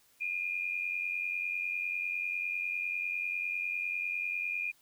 sine tone pair together, 2413 / 2503 Hz, D7 / D#7, +46 / +10 cents, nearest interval minor second, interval 64 cents, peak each -33 / -37 dBFS, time 0.2-4.72 s, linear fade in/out 20 ms, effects white hiss -66 dBFS RMS until 4.81 s

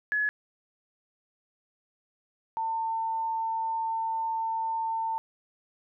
sine tone pair in turn, 1697 / 899 Hz, G#6 / A5, +37 / +37 cents, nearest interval major seventh, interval 1100 cents, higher first, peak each -24 / -27 dBFS, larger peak first, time 0.12-0.29 / 2.57-5.18 s, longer second, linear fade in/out 0 ms, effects none

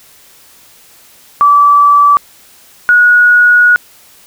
sine tone pair in turn, 1156 / 1455.1 Hz, D6 / F#6, -28 / -29 cents, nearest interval major third, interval 399 cents, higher second, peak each -3 dBFS, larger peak neither, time 1.41-2.17 / 2.89-3.76 s, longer second, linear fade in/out 0 ms, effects white hiss -42 dBFS RMS until 4.26 s

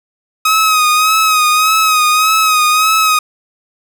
sawtooth tone with vibrato, 1263 Hz, D#6, 26 cents sharp, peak -5 dBFS, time 0.45-3.19 s, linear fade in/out 5 ms, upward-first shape sine, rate 1.7 Hz, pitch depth 45 cents each way, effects none

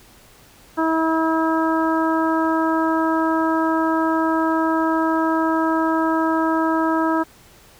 harmonic tone, 322.4 Hz, E4, 38 cents flat, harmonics 1 / 2 / 3 / 4 / 5, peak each -19 / -25 / -23 / -25 / -29 dBFS, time 0.77-7.24 s, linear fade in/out 20 ms, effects pink hiss -49 dBFS RMS until 7.79 s

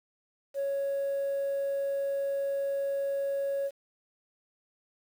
sine tone, 555 Hz, C#5, 2 cents sharp, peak -26 dBFS, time 0.54-3.71 s, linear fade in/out 50 ms, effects tanh soft clip ceiling -26 dBFS + 9-bit

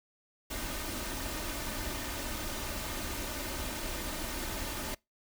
pink noise with comb filter, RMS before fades -37 dBFS, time 0.5-4.95 s, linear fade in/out 10 ms, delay 3.3 ms, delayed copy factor +0.55, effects noise-tail reverb RT60 0.2 s tail -24 dB re dry

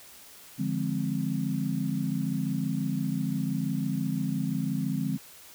sine chord, D half-diminished seventh, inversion none, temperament equal with one note detuned, 146.83 / 172.71 / 207.7 / 261.6 Hz, D3 / F3 / Ab3 / C4, 0 / -19 / 0 / 0 cents, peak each -32 dBFS, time 0.58-5.18 s, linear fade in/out 20 ms, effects white hiss -50 dBFS RMS until 5.54 s

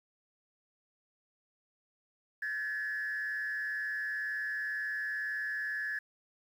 sine tone with frequency modulation, 1710 Hz, A6, 50 cents flat, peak -32 dBFS, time 2.42-5.99 s, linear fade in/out 5 ms, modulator 141 Hz, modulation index 0.67, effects tanh soft clip ceiling -28 dBFS + 10-bit

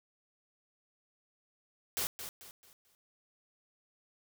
white noise with echo, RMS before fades -34 dBFS, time 1.97-2.07 s, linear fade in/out 0 ms, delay 220 ms, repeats 4, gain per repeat -9 dB, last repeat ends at 2.95 s, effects none

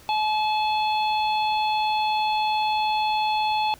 harmonic tone with a mistuned harmonic, 857 Hz, A5, 46 cents flat, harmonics 1 / 3 / 4 / 5, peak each -21 / -31 / -33 / -35 dBFS, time 0.09-3.74 s, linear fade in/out 0 ms, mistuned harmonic 3, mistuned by +17 cents, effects pink hiss -50 dBFS RMS until 3.79 s

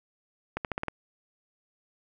accelerating click train, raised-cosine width 0.5 ms, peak -15 dBFS, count 6, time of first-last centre 0.57-0.883 s, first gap 78 ms, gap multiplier 0.89, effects none

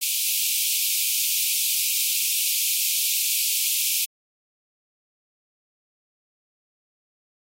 white high-pass noise, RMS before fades -23 dBFS, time 0.01-4.06 s, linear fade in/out 20 ms, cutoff 2300 Hz, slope 96 dB/octave, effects AAC 48 kbps

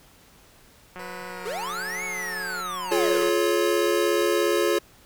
click train, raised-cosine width 0.5 ms, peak -24 dBFS, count 425, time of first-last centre 0.96-3.29 s, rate 182 Hz
15% pulse tone with pitch glide, 493.9 to 432.5 Hz, B4 to A4, 0 to -30 cents, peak -32 dBFS, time 0.99-2.61 s, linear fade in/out 5 ms, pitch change -230 cents, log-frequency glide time 1.28-1.73 s
square linear two-way sweep, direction up then down, 361.1 to 2249 to 361.1 Hz, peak -30 dBFS, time 1.45-3.24 s, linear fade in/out 10 ms, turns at 2.04 s
square chord, Db major, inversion first, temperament equal with one note detuned, 349.2 / 426.2 / 554.4 Hz, F4 / Ab4 / Db5, 0 / +45 / 0 cents, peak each -24 / -25 / -27 dBFS, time 2.91-4.79 s, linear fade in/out 10 ms
effects pink hiss -54 dBFS RMS until 5.05 s

